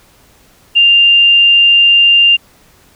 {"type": "tone", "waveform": "sine", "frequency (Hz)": 2794, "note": "F7", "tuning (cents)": 0, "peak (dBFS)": -4, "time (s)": [0.75, 2.37], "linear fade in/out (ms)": 20, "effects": ["pink hiss -47 dBFS RMS until 2.95 s"]}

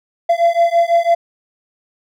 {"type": "beating tone pair", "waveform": "triangle", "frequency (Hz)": [678, 684], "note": ["E5", "F5"], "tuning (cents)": [49, -36], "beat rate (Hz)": 6, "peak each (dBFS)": [-12, -12], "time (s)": [0.29, 1.15], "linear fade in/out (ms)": 10, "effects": []}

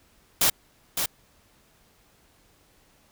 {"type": "noise with echo", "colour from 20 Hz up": "white", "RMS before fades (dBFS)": -20, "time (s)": [0.41, 0.5], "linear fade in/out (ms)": 5, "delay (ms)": 560, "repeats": 1, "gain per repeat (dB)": -6, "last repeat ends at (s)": 1.06, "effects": ["pink hiss -61 dBFS RMS until 3.11 s"]}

